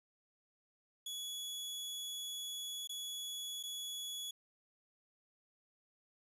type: tone with dropouts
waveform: sawtooth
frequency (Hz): 3385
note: G#7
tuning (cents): +32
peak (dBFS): -38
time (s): 1.06-4.31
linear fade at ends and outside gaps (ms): 5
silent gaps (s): 2.874-2.893 / 3.629-3.635
effects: resampled to 32000 Hz + 12-bit